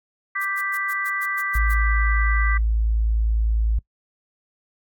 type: chord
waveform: sine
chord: G major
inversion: second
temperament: equal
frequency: 1174.7 / 1568 / 1975.5 Hz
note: D6 / G6 / B6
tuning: 0 / 0 / 0 cents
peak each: -28 / -29 / -25 dBFS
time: 0.35-2.58 s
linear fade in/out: 10 ms
type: noise bursts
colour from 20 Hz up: violet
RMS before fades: -36 dBFS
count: 9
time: 0.41-1.739 s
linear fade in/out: 5 ms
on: 41 ms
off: 120 ms
type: tone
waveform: sine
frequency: 55 Hz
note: A1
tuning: in tune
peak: -17 dBFS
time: 1.55-3.79 s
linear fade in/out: 5 ms
effects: noise-tail reverb RT60 0.1 s tail -23 dB re dry + AAC 64 kbps